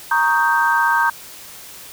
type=chord; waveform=sine; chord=Eb dominant seventh; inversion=second; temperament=equal; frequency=932.3 / 1108.7 / 1244.5 / 1568 Hz; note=Bb5 / Db6 / Eb6 / G6; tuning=0 / 0 / 0 / 0 cents; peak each=-17 / -23 / -23 / -17 dBFS; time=0.11-1.1 s; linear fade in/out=5 ms; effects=white hiss -38 dBFS RMS until 1.92 s